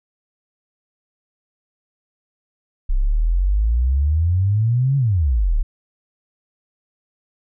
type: exponential two-way sweep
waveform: sine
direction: up then down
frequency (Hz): 31.36 to 141.6 to 31.36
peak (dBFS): -14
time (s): 2.89-5.63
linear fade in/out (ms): 10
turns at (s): 4.97
effects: none